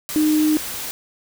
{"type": "tone in noise", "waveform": "sine", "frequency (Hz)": 306.8, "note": "D#4", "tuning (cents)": -24, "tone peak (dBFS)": -14, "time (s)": [0.16, 0.57], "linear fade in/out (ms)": 0, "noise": "white", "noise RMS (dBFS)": -29, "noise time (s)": [0.09, 0.91], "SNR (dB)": 12, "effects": []}